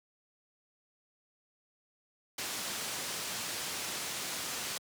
white low-pass noise, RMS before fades -38 dBFS, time 2.38-4.78 s, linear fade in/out 5 ms, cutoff 8300 Hz, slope 12 dB/octave, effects high-pass 100 Hz 12 dB/octave

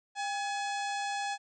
harmonic tone with a mistuned harmonic, 847 Hz, G#5, 34 cents sharp, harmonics 1 / 2 / 3 / 4 / 5 / 6 / 7 / 8 / 9 / 10, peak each -33 / -39 / -43 / -45 / -47 / -49 / -50 / -51 / -52 / -53 dBFS, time 0.15-1.38 s, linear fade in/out 50 ms, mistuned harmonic 1, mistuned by -92 cents, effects none

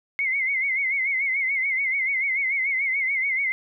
sine tone with vibrato, 2140 Hz, C7, 38 cents sharp, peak -21 dBFS, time 0.19-3.52 s, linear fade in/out 0 ms, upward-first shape sine, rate 6.9 Hz, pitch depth 89 cents each way, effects none

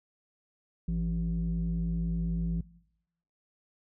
sine tone pair together, 53.12 / 169.1 Hz, G#1 / E3, +40 / +44 cents, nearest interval octave + minor sixth, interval 2004 cents, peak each -29 / -28 dBFS, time 0.88-2.61 s, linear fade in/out 5 ms, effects noise-tail reverb RT60 0.8 s tail -22 dB re dry + tanh soft clip ceiling -24 dBFS

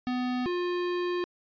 square tone pair in turn, 250 / 354.7 Hz, B3 / F4, +21 / +27 cents, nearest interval tritone, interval 606 cents, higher second, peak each -28 dBFS, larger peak neither, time 0.07-0.46 / 0.46-1.24 s, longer second, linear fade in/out 0 ms, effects resampled to 11025 Hz

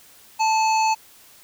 harmonic tone with a mistuned harmonic, 880 Hz, A5, in tune, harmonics 1 / 3 / 5 / 7 / 8, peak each -17 / -27 / -31 / -34 / -35 dBFS, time 0.39-0.95 s, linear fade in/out 20 ms, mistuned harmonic 3, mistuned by -37 cents, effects white hiss -50 dBFS RMS until 1.43 s

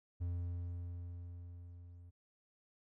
triangle tone with level ramp, 87.31 Hz, F2, in tune, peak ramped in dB -33 to -51 dBFS, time 0.2-2.11 s, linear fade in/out 20 ms, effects none

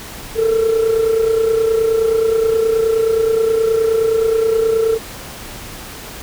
sine tone with amplitude modulation, 448.2 Hz, A4, 32 cents sharp, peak -7 dBFS, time 0.35-4.99 s, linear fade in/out 50 ms, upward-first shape sine, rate 29.5 Hz, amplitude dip 65%, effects tanh soft clip ceiling -9 dBFS + pink hiss -32 dBFS RMS until 6.22 s

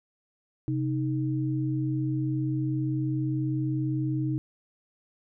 sine tone pair together, 131.33 / 311.1 Hz, C3 / D#4, +7 / 0 cents, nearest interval octave + minor third, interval 1493 cents, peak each -27 / -29 dBFS, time 0.68-4.38 s, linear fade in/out 0 ms, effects none

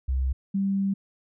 sine tone pair in turn, 65.41 / 196.01 Hz, C2 / G3, 0 / 0 cents, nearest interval octave + perfect fifth, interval 1900 cents, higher second, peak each -22 dBFS, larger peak neither, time 0.08-0.33 / 0.54-0.94 s, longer second, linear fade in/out 10 ms, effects none

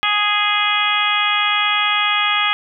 harmonic tone, 415.3 Hz, G#4, in tune, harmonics 2 / 3 / 4 / 5 / 6 / 7 / 8, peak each -25 / -20 / -25 / -22 / -22 / -25 / -21 dBFS, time 0.03-2.53 s, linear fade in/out 0 ms, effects none

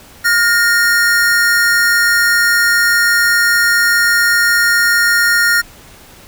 square tone pair together, 1418 / 1843 Hz, F6 / A#6, +26 / -20 cents, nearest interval perfect fourth, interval 454 cents, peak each -13 dBFS, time 0.24-5.62 s, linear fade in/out 20 ms, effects pink hiss -40 dBFS RMS until 6.27 s

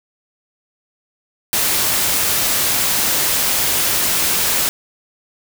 white noise, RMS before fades -17 dBFS, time 1.53-4.69 s, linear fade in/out 0 ms, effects none

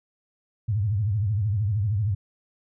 sine tone with vibrato, 103.7 Hz, G#2, 2 cents flat, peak -21 dBFS, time 0.68-2.15 s, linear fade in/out 10 ms, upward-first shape triangle, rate 13 Hz, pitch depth 210 cents each way, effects none

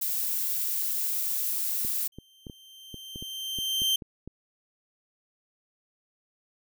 violet noise, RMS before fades -29 dBFS, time 0.01-2.08 s, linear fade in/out 10 ms
clicks, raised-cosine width 3 ms, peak -27 dBFS, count 11, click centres 1.849 / 2.186 / 2.468 / 2.498 / 2.943 / 3.159 / 3.225 / 3.587 / 3.819 / 4.022 / 4.276 s
40% pulse tone with exponential growth, 3136 Hz, G7, in tune, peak -21 dBFS, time 2.12-3.96 s, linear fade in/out 5 ms, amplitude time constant 400 ms
effects none

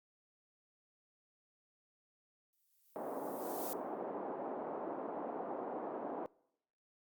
violet noise with exponential growth, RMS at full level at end -41 dBFS, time 2.53-3.73 s, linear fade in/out 0 ms, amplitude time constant 260 ms
white band-pass noise, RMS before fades -42 dBFS, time 2.96-6.26 s, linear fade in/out 0 ms, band 240 to 840 Hz, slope 24 dB/octave
effects noise-tail reverb RT60 0.8 s tail -25 dB re dry + Opus 48 kbps

